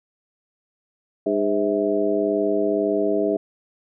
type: harmonic tone with a mistuned harmonic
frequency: 101.9 Hz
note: G#2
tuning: 32 cents flat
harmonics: 2 / 3 / 4 / 5 / 6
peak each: -30 / -24 / -22 / -29 / -24 dBFS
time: 1.26-3.37 s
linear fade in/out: 5 ms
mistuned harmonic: 6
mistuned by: +97 cents
effects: none